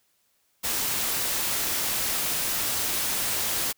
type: noise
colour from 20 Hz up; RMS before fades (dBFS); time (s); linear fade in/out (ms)
white; -27; 0.63-3.73; 20
effects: white hiss -69 dBFS RMS until 3.77 s